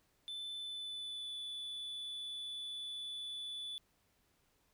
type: tone with pitch glide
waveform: triangle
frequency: 3520 to 3468 Hz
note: A7 to A7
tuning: 0 to -26 cents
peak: -40 dBFS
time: 0.28-3.78 s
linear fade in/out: 0 ms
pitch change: -26 cents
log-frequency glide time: 0.56-1.36 s
effects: pink hiss -75 dBFS RMS until 4.73 s